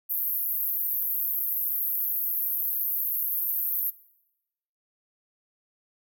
pink band-pass noise, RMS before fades -28 dBFS, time 0.09-3.91 s, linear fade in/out 20 ms, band 12000 to 16000 Hz, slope 96 dB/octave, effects noise-tail reverb RT60 0.9 s tail -21 dB re dry

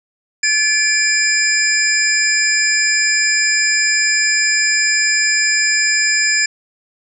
sine tone cluster, 1725 / 2344 / 5030 / 7250 Hz, A6 / D7 / D#8 / A#8, -35 / -4 / +18 / -49 cents, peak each -18 dBFS, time 0.43-6.46 s, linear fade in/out 5 ms, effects none

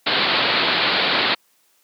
white low-pass noise, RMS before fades -19 dBFS, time 0.06-1.35 s, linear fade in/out 10 ms, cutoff 4500 Hz, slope 96 dB/octave, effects white hiss -61 dBFS RMS until 1.83 s + high-pass 200 Hz 12 dB/octave

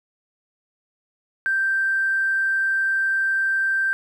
triangle tone with tanh clipping, 1568 Hz, G6, in tune, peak -18 dBFS, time 1.46-3.93 s, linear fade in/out 0 ms, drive 2 dB, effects none

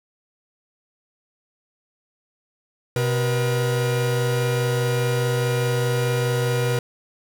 45% pulse tone pair together, 126.06 / 479.4 Hz, B2 / A#4, +36 / +48 cents, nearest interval octave + major seventh, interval 2312 cents, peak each -21 / -24 dBFS, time 2.96-6.79 s, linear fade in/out 2 ms, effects none

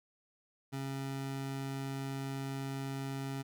25% pulse tone, 136 Hz, C#3, 33 cents flat, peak -33 dBFS, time 0.72-3.43 s, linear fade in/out 20 ms, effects none

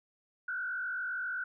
sine tone with frequency modulation, 1480 Hz, F#6, in tune, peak -33 dBFS, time 0.48-1.44 s, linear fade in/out 5 ms, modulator 47.5 Hz, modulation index 1.3, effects none

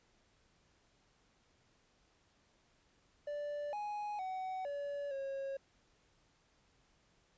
triangle tone with pitch steps, 585 / 833 / 751 / 571 / 545 Hz, D5 / G#5 / F#5 / D5 / C#5, -7 / +5 / +26 / -49 / -29 cents, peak -36 dBFS, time 3.27-5.57 s, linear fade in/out 5 ms, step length 460 ms, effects pink hiss -72 dBFS RMS until 7.37 s + resampled to 16000 Hz

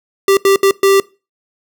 square tone bursts at uneven times, 392 Hz, G4, in tune, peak -8 dBFS, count 4, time 0.28-0.37 / 0.45-0.56 / 0.63-0.71 / 0.83-1 s, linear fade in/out 2 ms, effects noise-tail reverb RT60 0.3 s tail -22 dB re dry

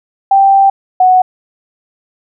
sine tone pair in turn, 784 / 739.7 Hz, G5 / F#5, 0 / -1 cents, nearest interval minor second, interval 101 cents, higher first, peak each -4 dBFS, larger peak neither, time 0.31-0.7 / 1-1.22 s, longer first, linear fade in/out 5 ms, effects none

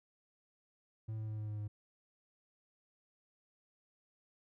triangle tone with pitch steps, 110 / 108.93 / 107.86 / 106.81 / 105.76 / 104.73 Hz, A2 / A2 / A2 / G#2 / G#2 / G#2, 0 / -17 / -34 / +49 / +32 / +15 cents, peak -36 dBFS, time 1.08-1.68 s, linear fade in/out 10 ms, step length 100 ms, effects none

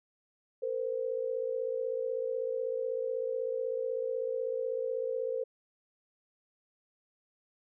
sine tone pair together, 457.9 / 514 Hz, A#4 / C5, -31 / -31 cents, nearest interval major second, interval 200 cents, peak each -34 / -33 dBFS, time 0.62-5.44 s, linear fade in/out 10 ms, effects none

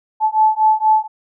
sine beating tone pair, 866 / 870.2 Hz, A5 / A5, -28 / -19 cents, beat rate 4.2 Hz, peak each -14 dBFS, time 0.2-1.08 s, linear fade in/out 50 ms, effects none

